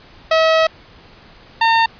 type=tone pair in turn; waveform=sawtooth; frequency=643 / 909.3 Hz; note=E5 / A#5; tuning=-43 / -43 cents; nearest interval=tritone; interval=600 cents; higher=second; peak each=-7 dBFS; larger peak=neither; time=0.31-0.67 / 1.61-1.86 s; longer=first; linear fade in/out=5 ms; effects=pink hiss -44 dBFS RMS until 1.99 s + resampled to 11025 Hz